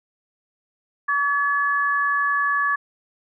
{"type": "tone pair together", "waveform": "sine", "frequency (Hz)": [1139, 1707.8], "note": ["C#6", "G#6"], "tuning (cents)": [47, 48], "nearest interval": "perfect fifth", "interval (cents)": 701, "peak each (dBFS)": -21, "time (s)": [1.08, 2.76], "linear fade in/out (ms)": 10, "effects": []}